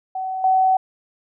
sine tone with level steps, 755 Hz, F#5, 35 cents sharp, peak -23 / -13 dBFS, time 0.15-0.77 s, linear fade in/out 5 ms, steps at 0.44 s, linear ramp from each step 2 ms, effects none

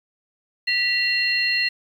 sine tone cluster, 1958 / 2746 / 4212 Hz, B6 / F7 / C8, -15 / -30 / +11 cents, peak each -23 dBFS, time 0.67-1.69 s, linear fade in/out 10 ms, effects 8-bit

